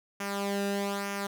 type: tone with flanger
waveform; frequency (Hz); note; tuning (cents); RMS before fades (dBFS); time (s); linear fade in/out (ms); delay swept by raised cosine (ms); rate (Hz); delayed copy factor
sawtooth; 200; G3; +35; -32; 0.2-1.27; 5; 0.24 to 0.93; 1.1; -0.65
effects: none